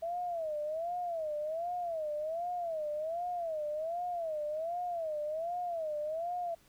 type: tone with vibrato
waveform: sine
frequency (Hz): 653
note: E5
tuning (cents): -17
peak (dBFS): -33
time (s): 0.02-6.55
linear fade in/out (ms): 10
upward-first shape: sine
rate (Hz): 1.3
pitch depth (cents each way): 160
effects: pink hiss -65 dBFS RMS until 6.68 s